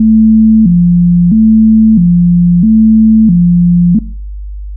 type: tone with vibrato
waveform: sine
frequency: 196 Hz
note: G3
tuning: in tune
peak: -3 dBFS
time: 0-3.99 s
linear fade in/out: 5 ms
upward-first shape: square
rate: 0.76 Hz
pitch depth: 200 cents each way
effects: noise-tail reverb RT60 0.5 s tail -20 dB re dry + added 50 Hz sine -19 dBFS peak until 4.76 s